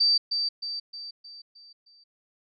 sine tone with echo, 4650 Hz, D8, 18 cents flat, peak -18 dBFS, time 0-0.18 s, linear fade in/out 10 ms, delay 310 ms, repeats 6, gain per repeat -6 dB, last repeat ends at 2.04 s, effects none

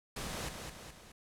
pink noise with echo, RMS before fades -40 dBFS, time 0.16-0.49 s, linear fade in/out 5 ms, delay 210 ms, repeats 3, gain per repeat -5 dB, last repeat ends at 1.12 s, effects low-pass 11000 Hz 12 dB/octave

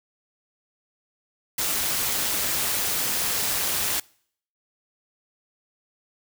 white noise with amplitude modulation, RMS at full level -23 dBFS, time 1.58-4 s, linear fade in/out 5 ms, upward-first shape sine, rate 205 Hz, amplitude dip 50%, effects noise-tail reverb RT60 0.6 s tail -25 dB re dry

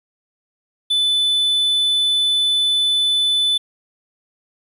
triangle tone, 3500 Hz, A7, 10 cents flat, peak -13 dBFS, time 0.9-3.58 s, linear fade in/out 10 ms, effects resampled to 32000 Hz + 8-bit

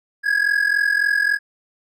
triangle ring-modulated tone, 1661.2 Hz, G#6, in tune, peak -11 dBFS, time 0.23-1.39 s, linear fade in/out 50 ms, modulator 21.8 Hz, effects none

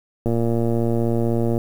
click train, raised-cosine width 2 ms, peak -9 dBFS, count 154, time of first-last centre 0.26-1.579 s, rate 116 Hz, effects 7-bit

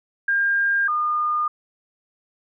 sine tone pair in turn, 1606 / 1216.2 Hz, G6 / D#6, +41 / -40 cents, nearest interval perfect fourth, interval 481 cents, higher first, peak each -17 / -19 dBFS, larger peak first, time 0.28-0.88 / 0.88-1.48 s, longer neither, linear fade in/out 5 ms, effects none

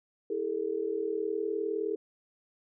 sine tone cluster, 328.1 / 408.8 / 448.4 Hz, E4 / G#4 / A4, -8 / -27 / +33 cents, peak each -37 / -32 / -33 dBFS, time 0.3-1.96 s, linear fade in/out 5 ms, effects none

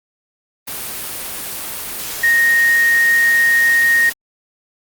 sine tone in noise, 1861 Hz, A#6, 3 cents flat, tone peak -10 dBFS, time 2.23-4.1 s, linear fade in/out 10 ms, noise white, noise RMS -26 dBFS, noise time 0.67-4.13 s, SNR +13 dB, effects Opus 32 kbps

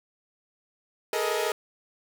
sawtooth tone cluster, 416.8 / 443.3 / 476.1 / 627 Hz, G#4 / A4 / A#4 / D#5, +6 / +13 / +37 / +13 cents, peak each -27 dBFS, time 1.13-1.52 s, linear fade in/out 2 ms, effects none

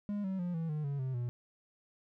triangle tone with pitch steps, 205.2 / 190.36 / 176.59 / 163.81 / 151.96 / 140.97 / 130.77 / 121.31 Hz, G#3 / F#3 / F3 / E3 / D#3 / C#3 / C3 / B2, -21 / +49 / +19 / -11 / -41 / +29 / -1 / -31 cents, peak -31 dBFS, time 0.09-1.29 s, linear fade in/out 0 ms, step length 150 ms, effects none

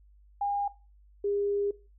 sine tone pair in turn, 810 / 405 Hz, G#5 / G#4, -43 / -43 cents, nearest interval octave, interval 1200 cents, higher first, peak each -26 dBFS, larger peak neither, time 0.41-0.68 / 1.24-1.71 s, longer second, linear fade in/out 5 ms, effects noise-tail reverb RT60 0.3 s tail -18 dB re dry + added 50 Hz sine -55 dBFS peak until 1.98 s

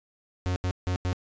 45% pulse tone bursts at uneven times, 90.9 Hz, F#2, 30 cents flat, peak -25 dBFS, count 4, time 0.46-0.56 / 0.64-0.71 / 0.87-0.96 / 1.05-1.13 s, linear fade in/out 0 ms, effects resampled to 16000 Hz

